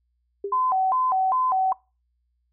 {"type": "tone with exponential decay", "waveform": "sine", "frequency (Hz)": 400, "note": "G4", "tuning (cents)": 35, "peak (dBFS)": -23, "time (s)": [0.44, 0.63], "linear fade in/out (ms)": 5, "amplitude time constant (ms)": 41}
{"type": "tone with vibrato", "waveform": "sine", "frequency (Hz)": 880, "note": "A5", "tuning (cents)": 0, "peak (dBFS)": -19, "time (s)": [0.52, 1.73], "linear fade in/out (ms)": 5, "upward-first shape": "square", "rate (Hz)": 2.5, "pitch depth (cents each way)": 260}
{"effects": ["noise-tail reverb RT60 0.3 s tail -25 dB re dry", "added 60 Hz sine -68 dBFS peak until 2.52 s"]}